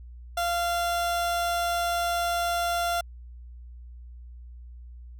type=tone; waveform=30% pulse; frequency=691 Hz; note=F5; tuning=19 cents flat; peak=-22 dBFS; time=0.37-3.01 s; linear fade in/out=5 ms; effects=added 60 Hz sine -41 dBFS peak until 5.19 s